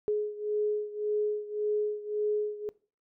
sine beating tone pair, 420 / 421.8 Hz, G#4 / G#4, +19 / +27 cents, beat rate 1.8 Hz, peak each -29 / -32 dBFS, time 0.08-2.69 s, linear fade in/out 0 ms, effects noise-tail reverb RT60 0.4 s tail -22 dB re dry

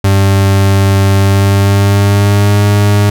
40% pulse tone with pitch glide, 98 to 102.46 Hz, G2 to G#2, 0 to -23 cents, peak -5 dBFS, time 0.04-3.1 s, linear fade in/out 5 ms, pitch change +77 cents, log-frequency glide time 1.18-2.64 s, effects none

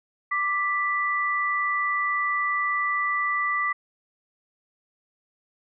sine tone pair together, 1174.6 / 1975.5 Hz, D6 / B6, 0 / 0 cents, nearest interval major sixth, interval 900 cents, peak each -25 dBFS, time 0.31-3.73 s, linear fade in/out 10 ms, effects none

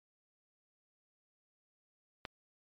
click, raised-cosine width 0.3 ms, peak -23 dBFS, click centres 2.252 s, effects MP3 64 kbps

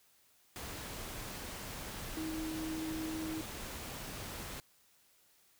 sine tone in noise, 317.3 Hz, D#4, 34 cents sharp, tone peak -37 dBFS, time 2.17-3.41 s, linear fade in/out 0 ms, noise pink, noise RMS -44 dBFS, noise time 0.56-4.6 s, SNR +4 dB, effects white hiss -68 dBFS RMS until 5.59 s

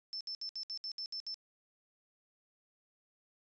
sine tone bursts, 5300 Hz, E8, 9 cents sharp, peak -38 dBFS, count 9, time 0.13-1.343 s, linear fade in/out 0 ms, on 77 ms, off 65 ms, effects resampled to 16000 Hz

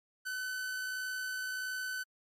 45% pulse tone with amplitude modulation, 1512 Hz, F#6, 37 cents sharp, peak -34 dBFS, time 0.25-2.04 s, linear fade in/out 20 ms, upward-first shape sine, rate 61.5 Hz, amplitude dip 25%, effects MP3 64 kbps

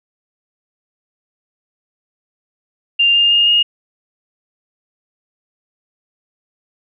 sine tone with pitch steps, 2794 / 2813 / 2833 / 2853 Hz, F7 / F7 / F7 / F7, 0 / +12 / +24 / +36 cents, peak -9 dBFS, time 2.99-3.63 s, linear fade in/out 10 ms, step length 160 ms, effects none

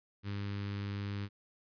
sawtooth tone with notch filter, 100.8 Hz, G2, 49 cents sharp, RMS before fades -38 dBFS, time 0.23-1.29 s, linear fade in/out 50 ms, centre 670 Hz, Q 0.73, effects resampled to 11025 Hz

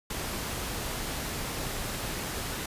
pink noise, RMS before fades -34 dBFS, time 0.1-2.66 s, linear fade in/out 5 ms, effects resampled to 32000 Hz

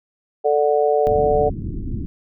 harmonic tone, 147.2 Hz, D3, 4 cents sharp, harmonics 3 / 4 / 5, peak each -17 / -19 / -20 dBFS, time 0.44-1.5 s, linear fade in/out 20 ms
pink low-pass noise, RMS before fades -26 dBFS, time 1.07-2.06 s, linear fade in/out 0 ms, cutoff 330 Hz, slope 48 dB/octave
effects none

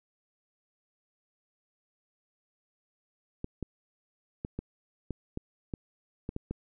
clicks, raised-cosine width 3 ms, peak -21 dBFS, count 10, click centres 3.444 / 3.627 / 4.449 / 4.59 / 5.107 / 5.374 / 5.738 / 6.291 / 6.364 / 6.51 s, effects none

